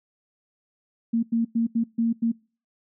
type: tone bursts at uneven times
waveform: sine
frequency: 230 Hz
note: A#3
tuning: 23 cents flat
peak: -19 dBFS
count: 6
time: 1.13-1.23 / 1.32-1.45 / 1.55-1.67 / 1.75-1.84 / 1.98-2.13 / 2.22-2.32 s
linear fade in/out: 10 ms
effects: noise-tail reverb RT60 0.4 s tail -26 dB re dry